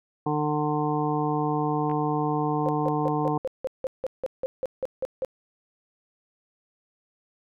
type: harmonic tone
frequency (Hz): 150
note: D3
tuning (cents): +37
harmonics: 1 / 2 / 3 / 5 / 6 / 7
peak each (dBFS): -29 / -28 / -30 / -30 / -32 / -33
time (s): 0.26-3.38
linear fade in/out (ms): 5
type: clicks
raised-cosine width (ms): 0.5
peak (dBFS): -27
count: 2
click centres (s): 1.898 / 1.914
type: tone bursts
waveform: sine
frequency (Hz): 523.3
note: C5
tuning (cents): 0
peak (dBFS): -24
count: 14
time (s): 2.66-5.248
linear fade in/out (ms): 0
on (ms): 27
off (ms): 170
effects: none